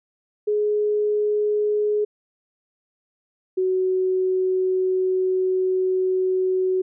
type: tone pair in turn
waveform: sine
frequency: 419.3 / 372.9 Hz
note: G#4 / F#4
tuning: +17 / +14 cents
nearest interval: major second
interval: 203 cents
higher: first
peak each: -18 dBFS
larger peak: neither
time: 0.47-2.05 / 3.57-6.82 s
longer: second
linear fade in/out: 10 ms
effects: none